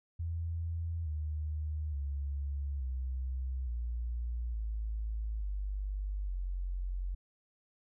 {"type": "tone with pitch steps", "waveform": "sine", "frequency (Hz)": [83.3, 76.39, 70.05, 64.23, 58.9, 54.01, 49.53, 45.42], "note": ["E2", "D#2", "C#2", "C2", "A#1", "A1", "G1", "F#1"], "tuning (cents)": [19, -31, 19, -31, 19, -31, 19, -31], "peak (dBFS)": -33, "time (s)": [0.19, 7.15], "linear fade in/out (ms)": 10, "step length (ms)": 870, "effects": []}